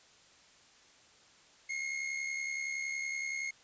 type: tone with amplitude modulation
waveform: 45% pulse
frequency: 2152 Hz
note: C7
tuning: 48 cents sharp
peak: -32 dBFS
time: 1.69-3.51 s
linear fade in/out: 10 ms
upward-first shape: sine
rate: 70.7 Hz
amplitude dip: 55%
effects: white hiss -61 dBFS RMS until 3.63 s + resampled to 16000 Hz